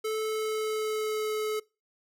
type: tone with pitch glide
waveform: square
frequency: 436 to 429.7 Hz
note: A4 to A4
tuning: -16 to -41 cents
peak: -29 dBFS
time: 0.04-1.6 s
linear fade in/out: 10 ms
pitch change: -25 cents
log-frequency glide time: 0.2-1.33 s
effects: noise-tail reverb RT60 0.3 s tail -24 dB re dry